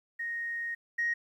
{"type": "tone pair in turn", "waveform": "sine", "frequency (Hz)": [1864.7, 1876.6], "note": ["A#6", "A#6"], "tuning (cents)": [0, 11], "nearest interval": "unison", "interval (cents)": 11, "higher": "second", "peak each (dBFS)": [-32, -26], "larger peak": "second", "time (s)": [[0.19, 0.75], [0.98, 1.14]], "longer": "first", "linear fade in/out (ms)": 10, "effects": ["tanh soft clip ceiling -22 dBFS", "11-bit"]}